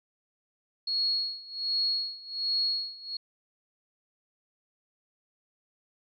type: tone with tremolo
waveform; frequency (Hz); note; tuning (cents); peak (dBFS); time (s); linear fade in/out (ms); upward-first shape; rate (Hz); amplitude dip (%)
sine; 4323; C#8; -44; -24; 0.87-3.17; 5; sine; 1.3; 90
effects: none